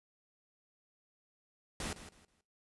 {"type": "noise with echo", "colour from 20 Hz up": "pink", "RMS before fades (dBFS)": -39, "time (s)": [1.8, 1.93], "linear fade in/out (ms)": 2, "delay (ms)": 160, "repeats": 3, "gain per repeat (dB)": -12, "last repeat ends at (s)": 2.41, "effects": ["noise-tail reverb RT60 0.3 s tail -17 dB re dry", "resampled to 24000 Hz"]}